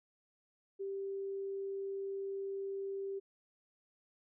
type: tone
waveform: sine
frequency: 392 Hz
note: G4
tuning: in tune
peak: -37 dBFS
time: 0.79-3.2 s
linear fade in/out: 20 ms
effects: none